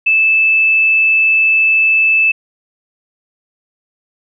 sine tone, 2627 Hz, E7, 7 cents flat, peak -8 dBFS, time 0.06-2.32 s, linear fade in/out 10 ms, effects none

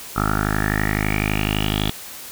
10% pulse tone with low-pass filter sweep, 51.91 Hz, G#1, in tune, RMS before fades -21 dBFS, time 0.16-1.9 s, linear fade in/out 5 ms, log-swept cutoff 1300 to 3500 Hz, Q 7.4, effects white hiss -36 dBFS RMS until 2.31 s

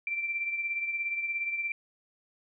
sine beating tone pair, 2349 / 2366 Hz, D7 / D7, 0 / +12 cents, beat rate 17 Hz, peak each -30 / -39 dBFS, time 0.07-1.72 s, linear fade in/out 2 ms, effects none

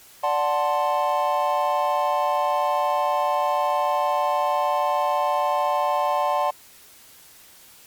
triangle chord, D dominant seventh, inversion none, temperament equal, 587.3 / 740 / 880 / 1046.5 Hz, D5 / F#5 / A5 / C6, 0 / 0 / 0 / 0 cents, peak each -23 dBFS, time 0.23-6.51 s, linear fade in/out 10 ms, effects white hiss -49 dBFS RMS until 7.86 s + MP3 96 kbps

